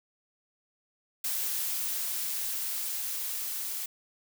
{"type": "noise with level ramp", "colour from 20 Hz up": "blue", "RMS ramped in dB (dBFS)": [-31, -35], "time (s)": [1.24, 3.86], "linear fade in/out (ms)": 5, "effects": []}